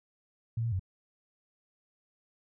sine tone with pitch steps, 114.5 / 116.3 / 93.6 Hz, A#2 / A#2 / F#2, -31 / -4 / +20 cents, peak -28 dBFS, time 0.57-0.795 s, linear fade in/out 5 ms, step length 75 ms, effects none

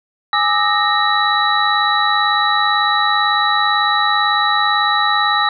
sine tone cluster, 829 / 1197 / 1295 / 1859 / 3925 Hz, G#5 / D6 / E6 / A#6 / B7, -3 / +33 / -31 / -5 / -11 cents, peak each -19 dBFS, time 0.33-5.49 s, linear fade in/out 2 ms, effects none

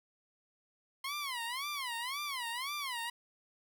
15% pulse tone with vibrato, 1046.5 Hz, C6, in tune, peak -30 dBFS, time 1.04-3.1 s, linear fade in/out 5 ms, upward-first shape sine, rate 1.9 Hz, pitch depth 220 cents each way, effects none

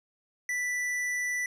sine tone with hard clipping, 1975.5 Hz, B6, in tune, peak -30 dBFS, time 0.49-1.46 s, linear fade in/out 2 ms, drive 11 dB, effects resampled to 32000 Hz

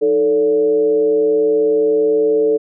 sine tone with frequency modulation, 440.7 Hz, A4, 3 cents sharp, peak -11 dBFS, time 0.01-2.58 s, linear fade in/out 20 ms, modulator 130 Hz, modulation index 0.52, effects none

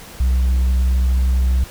sine tone with pitch glide, 63.3 to 63.7 Hz, B1 to C2, +43 to -46 cents, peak -10 dBFS, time 0.2-1.64 s, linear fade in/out 5 ms, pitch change +11 cents, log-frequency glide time 0.34-1.29 s, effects tanh soft clip ceiling -12 dBFS + pink hiss -38 dBFS RMS until 1.7 s

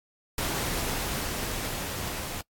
pink noise with level ramp, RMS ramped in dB -29 to -35 dBFS, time 0.38-2.41 s, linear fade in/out 2 ms, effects noise-tail reverb RT60 0.1 s tail -24 dB re dry + AAC 64 kbps

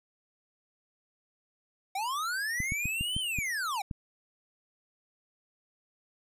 square linear two-way sweep, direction up then down, 742 to 3136 to 742 Hz, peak -31 dBFS, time 1.95-3.82 s, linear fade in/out 5 ms, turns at 3.19 s
clicks, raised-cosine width 5 ms, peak -22 dBFS, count 7, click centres 2.603 / 2.721 / 2.856 / 3.01 / 3.165 / 3.387 / 3.912 s
effects resampled to 32000 Hz

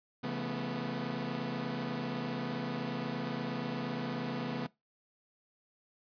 sawtooth tone cluster, 136.9 / 169 / 217.1 / 245.7 Hz, C#3 / E3 / A3 / B3, -21 / +43 / -23 / -9 cents, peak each -37 / -38 / -37 / -34 dBFS, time 0.23-4.67 s, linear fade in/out 10 ms, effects noise-tail reverb RT60 0.2 s tail -21 dB re dry + resampled to 11025 Hz

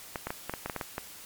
clicks, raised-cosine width 0.5 ms, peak -17 dBFS, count 10, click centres 0.158 / 0.27 / 0.305 / 0.496 / 0.538 / 0.66 / 0.698 / 0.763 / 0.812 / 0.981 s, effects white hiss -47 dBFS RMS until 1.25 s + MP3 96 kbps

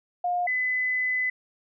sine tone pair in turn, 711 / 2011 Hz, F5 / B6, +31 / +31 cents, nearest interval octave + tritone, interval 1800 cents, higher second, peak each -23 dBFS, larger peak neither, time 0.24-0.47 / 0.47-1.3 s, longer second, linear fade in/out 5 ms, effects none

